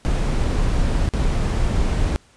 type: noise with dropouts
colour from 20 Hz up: brown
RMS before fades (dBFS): -19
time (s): 0.05-2.16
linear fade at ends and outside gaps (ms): 0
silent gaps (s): 1.089-1.137
effects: pink hiss -54 dBFS RMS until 2.36 s + resampled to 22050 Hz